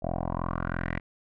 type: tone with low-pass filter sweep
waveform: 10% pulse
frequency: 42.96 Hz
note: F1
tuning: 28 cents flat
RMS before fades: -31 dBFS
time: 0.02-1 s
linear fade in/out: 20 ms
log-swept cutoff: 650 to 2100 Hz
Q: 4.7
effects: none